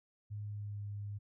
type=tone with pitch glide; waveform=sine; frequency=104.1 to 102.31 Hz; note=G#2 to G#2; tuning=+5 to -25 cents; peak=-39 dBFS; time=0.3-1.19 s; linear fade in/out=20 ms; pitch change=-30 cents; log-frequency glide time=0.43-0.85 s; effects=none